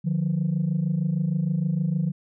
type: tone pair together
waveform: sine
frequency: 151.69 / 178.2 Hz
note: D#3 / F3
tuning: -44 / +35 cents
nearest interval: minor third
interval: 279 cents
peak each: -23 dBFS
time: 0.04-2.12 s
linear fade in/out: 20 ms
effects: tanh soft clip ceiling -17 dBFS